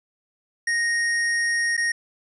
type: tone with dropouts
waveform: square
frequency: 1864.7 Hz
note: A#6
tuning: in tune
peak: -21 dBFS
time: 0.67-1.92 s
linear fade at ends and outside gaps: 5 ms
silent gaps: 1.768-1.776 s
effects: resampled to 24000 Hz